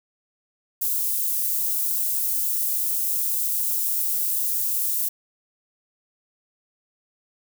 white high-pass noise, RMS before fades -24 dBFS, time 0.81-5.09 s, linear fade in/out 10 ms, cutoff 12000 Hz, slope 12 dB/octave, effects none

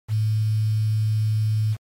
sine tone with quantisation, 108.4 Hz, A2, 25 cents flat, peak -18 dBFS, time 0.08-1.77 s, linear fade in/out 50 ms, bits 7, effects MP3 64 kbps

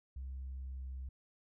sine tone with pitch glide, 65.9 to 65.37 Hz, C2 to C2, +13 to -1 cents, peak -39 dBFS, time 0.16-1.09 s, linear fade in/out 5 ms, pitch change -14 cents, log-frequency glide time 0.61-0.86 s, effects tanh soft clip ceiling -38 dBFS

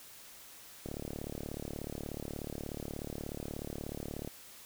click train, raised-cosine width 2 ms, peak -26 dBFS, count 126, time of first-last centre 0.86-4.275 s, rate 36.6 Hz, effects white hiss -53 dBFS RMS until 4.65 s

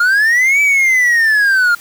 triangle linear two-way sweep, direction up then down, 1390 to 2314 to 1390 Hz, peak -7 dBFS, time 0-1.75 s, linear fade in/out 5 ms, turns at 0.61 s, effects white hiss -38 dBFS RMS until 1.8 s

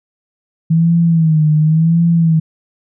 sine tone with vibrato, 160.7 Hz, E3, 44 cents flat, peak -8 dBFS, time 0.7-2.4 s, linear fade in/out 10 ms, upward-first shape sine, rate 0.92 Hz, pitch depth 88 cents each way, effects none

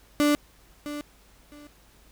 35% pulse tone with echo, 293.7 Hz, D4, in tune, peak -17 dBFS, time 0.2-0.35 s, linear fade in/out 0 ms, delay 660 ms, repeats 2, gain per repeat -13 dB, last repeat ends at 1.67 s, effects added 50 Hz sine -58 dBFS peak until 2.11 s + pink hiss -58 dBFS RMS until 2.11 s

